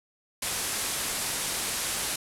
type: low-pass noise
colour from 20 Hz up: white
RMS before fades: -31 dBFS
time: 0.42-2.16 s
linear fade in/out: 5 ms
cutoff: 12000 Hz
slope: 48 dB/octave
effects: none